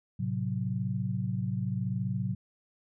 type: chord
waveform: sine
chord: F# diminished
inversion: first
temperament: equal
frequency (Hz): 110 / 130.81 / 185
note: A2 / C3 / F#3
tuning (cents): 0 / 0 / 0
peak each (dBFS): -33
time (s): 0.19-2.35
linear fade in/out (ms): 10
effects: none